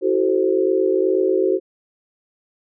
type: chord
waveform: sine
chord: F# half-diminished seventh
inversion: third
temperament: equal with one note detuned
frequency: 329.6 / 377.8 / 440 / 523.3 Hz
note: E4 / F#4 / A4 / C5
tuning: 0 / +36 / 0 / 0 cents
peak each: -23 / -17 / -23 / -23 dBFS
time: 0.01-1.6 s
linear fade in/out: 50 ms
effects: none